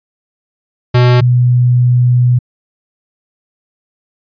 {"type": "tone pair in turn", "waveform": ["square", "sine"], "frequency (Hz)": [123.47, 123.47], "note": ["B2", "B2"], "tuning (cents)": [0, 0], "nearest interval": "unison", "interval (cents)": 0, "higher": "neither", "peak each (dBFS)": -6, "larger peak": "neither", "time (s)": [[0.94, 1.21], [1.21, 2.39]], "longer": "second", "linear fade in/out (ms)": 10, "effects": ["resampled to 11025 Hz"]}